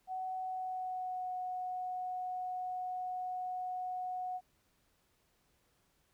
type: tone with pitch glide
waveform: sine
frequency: 748 to 733.9 Hz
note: F#5 to F#5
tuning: +19 to -14 cents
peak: -36 dBFS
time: 0.07-4.41 s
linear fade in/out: 50 ms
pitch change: -33 cents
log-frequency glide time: 0.38-1.33 s
effects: pink hiss -74 dBFS RMS until 6.13 s